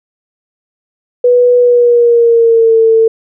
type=tone with pitch glide; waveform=sine; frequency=490.5 to 449.8 Hz; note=B4 to A4; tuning=-12 to +38 cents; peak=-4 dBFS; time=1.24-3.08 s; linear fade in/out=5 ms; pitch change=-150 cents; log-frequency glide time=1.58-2.77 s; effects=none